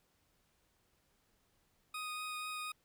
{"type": "tone with vibrato", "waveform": "20% pulse", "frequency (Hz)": 1244.5, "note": "D#6", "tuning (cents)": 0, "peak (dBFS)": -35, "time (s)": [1.94, 2.72], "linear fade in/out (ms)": 5, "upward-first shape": "triangle", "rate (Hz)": 4.1, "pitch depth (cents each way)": 11, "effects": ["pink hiss -75 dBFS RMS until 2.84 s"]}